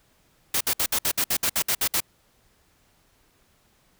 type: noise bursts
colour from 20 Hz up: white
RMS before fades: -23 dBFS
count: 12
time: 0.54-2.004 s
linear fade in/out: 5 ms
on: 67 ms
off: 60 ms
effects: pink hiss -63 dBFS RMS until 3.99 s